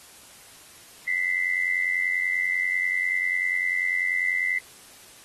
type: tone pair together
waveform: sine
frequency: 1983.8 / 2074 Hz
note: B6 / C7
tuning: +7 / -16 cents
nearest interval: minor second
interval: 77 cents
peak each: -25 dBFS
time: 1.07-4.59 s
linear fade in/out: 10 ms
effects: white hiss -49 dBFS RMS until 5.24 s + AAC 32 kbps